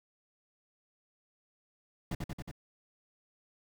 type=noise with echo; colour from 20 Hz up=brown; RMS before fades=-34 dBFS; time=2.11-2.15 s; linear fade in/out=5 ms; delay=91 ms; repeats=4; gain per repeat=-2 dB; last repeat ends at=2.514 s; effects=none